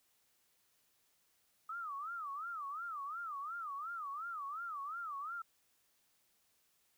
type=tone with vibrato; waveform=sine; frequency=1244.5 Hz; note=D#6; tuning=in tune; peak=-40 dBFS; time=1.69-5.42 s; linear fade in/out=5 ms; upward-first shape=sine; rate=2.8 Hz; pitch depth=210 cents each way; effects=white hiss -75 dBFS RMS until 6.97 s